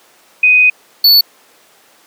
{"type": "tone pair in turn", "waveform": ["sine", "square"], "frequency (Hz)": [2498, 4451], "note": ["D#7", "C#8"], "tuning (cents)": [6, 6], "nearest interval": "minor seventh", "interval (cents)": 1000, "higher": "second", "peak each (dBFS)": -5, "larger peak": "neither", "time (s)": [[0.43, 0.7], [1.04, 1.21]], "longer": "first", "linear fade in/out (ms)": 5, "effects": ["pink hiss -47 dBFS RMS until 2.06 s", "high-pass 400 Hz 12 dB/octave"]}